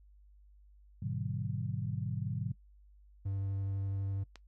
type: chord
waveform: sine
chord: G# half-diminished seventh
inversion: none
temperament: just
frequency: 103.83 / 124.59 / 149.51 / 186.89 Hz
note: G#2 / B2 / D3 / F#3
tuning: 0 / +16 / +31 / +18 cents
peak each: -38 / -38 / -39 / -42 dBFS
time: 1.02-2.52 s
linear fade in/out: 5 ms
type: tone with vibrato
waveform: triangle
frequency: 98 Hz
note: G2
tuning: in tune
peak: -31 dBFS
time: 3.25-4.24 s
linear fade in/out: 10 ms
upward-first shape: square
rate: 12 Hz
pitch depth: 8 cents each way
type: click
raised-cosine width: 0.2 ms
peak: -31 dBFS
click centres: 4.357 s
effects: noise-tail reverb RT60 0.1 s tail -20 dB re dry + added 50 Hz sine -57 dBFS peak until 4.47 s